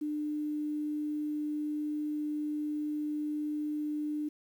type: tone with quantisation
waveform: sine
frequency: 299.8 Hz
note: D4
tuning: 36 cents sharp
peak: -31 dBFS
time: 0.01-4.29 s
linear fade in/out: 10 ms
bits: 10
effects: none